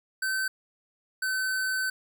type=tone pair in turn; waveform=square; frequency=1538 / 1525.6 Hz; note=G6 / G6; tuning=-33 / -47 cents; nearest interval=unison; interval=14 cents; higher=first; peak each=-27 dBFS; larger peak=neither; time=0.22-0.48 / 1.22-1.9 s; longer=second; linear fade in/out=5 ms; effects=none